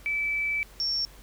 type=tone pair in turn; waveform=sine; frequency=2311 / 5473 Hz; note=D7 / F8; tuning=-28 / -36 cents; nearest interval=octave + minor third; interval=1492 cents; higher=second; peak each=-25 dBFS; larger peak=neither; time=0.06-0.63 / 0.8-1.05 s; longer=first; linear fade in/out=0 ms; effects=added 47 Hz sine -49 dBFS peak until 1.22 s + pink hiss -53 dBFS RMS until 1.22 s